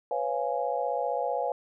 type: chord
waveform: sine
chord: C# dominant seventh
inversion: third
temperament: just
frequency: 498.9 / 554.4 / 693 / 831.5 Hz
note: B4 / C#5 / E#5 / G#5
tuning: +17 / 0 / -14 / +2 cents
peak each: -32 dBFS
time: 0.11-1.52 s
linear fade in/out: 2 ms
effects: none